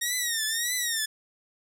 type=tone with vibrato; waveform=10% pulse; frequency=1864.7 Hz; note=A#6; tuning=in tune; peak=-17 dBFS; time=0.01-1.06 s; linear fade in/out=10 ms; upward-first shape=triangle; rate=1.7 Hz; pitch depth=140 cents each way; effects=none